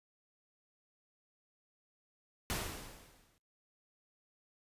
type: noise with exponential decay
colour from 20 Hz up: pink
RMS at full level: -34 dBFS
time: 2.5-3.38 s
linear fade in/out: 0 ms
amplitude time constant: 190 ms
effects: noise-tail reverb RT60 0.4 s tail -25 dB re dry + resampled to 32000 Hz